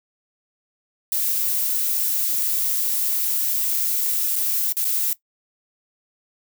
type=noise with dropouts; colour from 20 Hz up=violet; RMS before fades=-22 dBFS; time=1.12-5.13 s; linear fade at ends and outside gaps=1 ms; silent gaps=4.357-4.362 / 4.724-4.768 / 4.845-4.85 s; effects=noise-tail reverb RT60 0.1 s tail -17 dB re dry